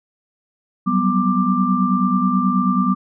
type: tone cluster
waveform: sine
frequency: 185.2 / 194.5 / 247.4 / 1183 Hz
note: F#3 / G3 / B3 / D6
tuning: +2 / -13 / +3 / +12 cents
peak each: -20 dBFS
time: 0.86-2.95 s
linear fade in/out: 20 ms
effects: none